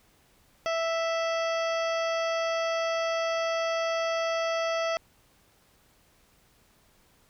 harmonic tone with a mistuned harmonic, 659.3 Hz, E5, in tune, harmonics 1 / 2 / 3 / 4 / 5 / 7 / 8 / 9, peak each -27 / -33 / -37 / -39 / -41 / -44 / -45 / -46 dBFS, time 0.66-4.97 s, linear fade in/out 0 ms, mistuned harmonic 5, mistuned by -16 cents, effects pink hiss -63 dBFS RMS until 7.29 s

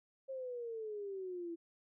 sine exponential sweep, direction down, 540 to 331.3 Hz, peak -40 dBFS, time 0.28-1.56 s, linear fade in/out 20 ms, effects none

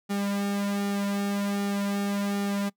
sawtooth tone with flanger, 201 Hz, G3, 44 cents sharp, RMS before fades -28 dBFS, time 0.09-2.7 s, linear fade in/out 20 ms, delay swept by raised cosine 1.9 to 3 ms, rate 1.3 Hz, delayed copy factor -0.8, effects noise-tail reverb RT60 0.1 s tail -23 dB re dry

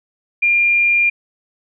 sine tone, 2400 Hz, D7, 37 cents sharp, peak -11 dBFS, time 0.42-1.1 s, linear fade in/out 10 ms, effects none

